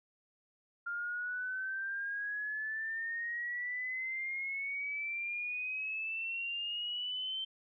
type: exponential sweep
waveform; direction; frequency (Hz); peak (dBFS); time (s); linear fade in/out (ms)
sine; up; 1396.9 to 3116; -35; 0.86-7.45; 10
effects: none